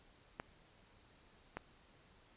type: clicks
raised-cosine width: 0.5 ms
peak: -26 dBFS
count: 2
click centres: 0.399 / 1.57 s
effects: pink hiss -66 dBFS RMS until 2.36 s + resampled to 8000 Hz